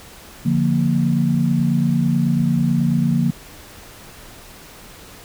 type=chord; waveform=sine; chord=Bb major; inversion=first; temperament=just; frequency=145.68 / 174.81 / 233.1 Hz; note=D3 / F3 / Bb3; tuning=-14 / +2 / 0 cents; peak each=-19 dBFS; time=0.45-3.31 s; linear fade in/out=10 ms; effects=pink hiss -41 dBFS RMS until 5.24 s